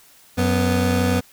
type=tone pair together; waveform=25% pulse; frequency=91.26 / 246.9 Hz; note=F#2 / B3; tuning=-23 / 0 cents; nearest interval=octave + perfect fourth; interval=1723 cents; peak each=-16 dBFS; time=0.37-1.21 s; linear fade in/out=20 ms; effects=white hiss -51 dBFS RMS until 1.32 s